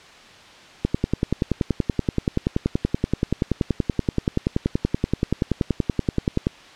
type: click train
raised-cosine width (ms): 3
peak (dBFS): -6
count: 60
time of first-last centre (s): 0.85-6.469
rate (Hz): 10.5
effects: white hiss -45 dBFS RMS until 6.75 s + low-pass 4000 Hz 12 dB/octave